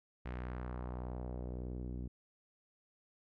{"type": "tone with low-pass filter sweep", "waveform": "sawtooth", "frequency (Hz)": 61.74, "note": "B1", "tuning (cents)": 0, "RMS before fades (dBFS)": -42, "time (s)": [0.25, 2.08], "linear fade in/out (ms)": 10, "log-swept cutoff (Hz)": [2200, 270], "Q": 1.4, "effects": []}